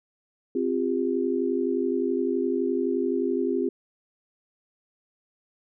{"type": "chord", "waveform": "sine", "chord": "C suspended fourth", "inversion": "none", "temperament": "equal with one note detuned", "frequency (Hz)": [261.6, 349.2, 400.9], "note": ["C4", "F4", "G4"], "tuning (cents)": [0, 0, 39], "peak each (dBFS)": -27, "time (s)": [0.55, 3.69], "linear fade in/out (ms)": 5, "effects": []}